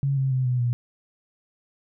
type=tone with pitch steps; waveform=sine; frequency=138.59 / 133.95 / 129.46 / 125.12 / 120.93 Hz; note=C#3 / C3 / C3 / B2 / B2; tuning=0 / +41 / -18 / +23 / -36 cents; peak=-20 dBFS; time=0.03-0.73 s; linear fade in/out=0 ms; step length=140 ms; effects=none